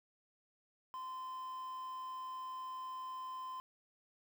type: tone with quantisation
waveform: triangle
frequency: 1032 Hz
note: C6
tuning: 24 cents flat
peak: -40 dBFS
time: 0.94-3.6 s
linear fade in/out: 0 ms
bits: 10
effects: none